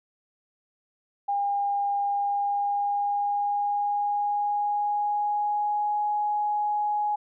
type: tone with pitch glide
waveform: sine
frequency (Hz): 807 to 834.5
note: G#5 to G#5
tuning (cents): -50 to +8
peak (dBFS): -23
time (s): 1.28-7.16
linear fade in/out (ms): 10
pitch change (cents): +58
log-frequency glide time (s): 1.99-6.05
effects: none